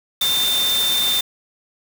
sine tone in noise, 3591 Hz, A7, 35 cents sharp, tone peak -17 dBFS, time 0.21-1.21 s, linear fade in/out 5 ms, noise white, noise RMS -24 dBFS, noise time 0.21-1.21 s, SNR +4 dB, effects none

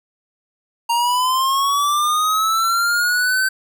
square linear sweep, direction up, 929 to 1545 Hz, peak -16 dBFS, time 0.89-3.49 s, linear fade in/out 10 ms, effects none

